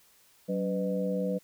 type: tone cluster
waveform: sine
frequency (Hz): 187.9 / 287 / 499 / 615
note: F#3 / D4 / B4 / D#5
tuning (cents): +27 / -40 / +18 / -20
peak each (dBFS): -30 / -39 / -31 / -38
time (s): 0.48-1.39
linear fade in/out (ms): 20
effects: white hiss -62 dBFS RMS until 1.43 s